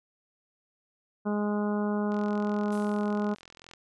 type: harmonic tone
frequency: 207.7 Hz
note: G#3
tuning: in tune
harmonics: 1 / 2 / 3 / 4 / 5 / 6 / 7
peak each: -27 / -33 / -37 / -39 / -41 / -43 / -44 dBFS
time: 1.25-3.35 s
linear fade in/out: 20 ms
type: click train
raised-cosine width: 0.2 ms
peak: -31 dBFS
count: 70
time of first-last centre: 2.12-3.736 s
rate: 42.7 Hz
type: noise with exponential decay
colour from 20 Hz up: blue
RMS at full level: -45 dBFS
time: 2.72-3.41 s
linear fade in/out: 1 ms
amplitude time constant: 150 ms
effects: resampled to 24000 Hz